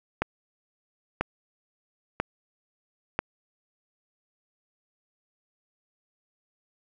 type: click train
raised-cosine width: 0.5 ms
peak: -9 dBFS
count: 4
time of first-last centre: 0.22-3.19 s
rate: 1.01 Hz
effects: none